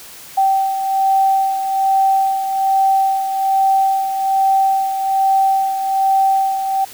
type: beating tone pair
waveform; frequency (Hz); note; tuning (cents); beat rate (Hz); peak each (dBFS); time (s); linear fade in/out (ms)
sine; 775 / 776.2; G5 / G5; -20 / -17; 1.2; -13 / -21; 0.37-6.85; 10
effects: white hiss -37 dBFS RMS until 6.93 s